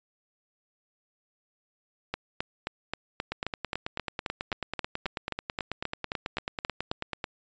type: two click trains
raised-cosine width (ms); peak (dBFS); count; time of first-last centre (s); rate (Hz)
0.3; -14 / -15; 19 / 37; 2.14-6.915 / 3.32-7.242; 3.77 / 9.18
effects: resampled to 16000 Hz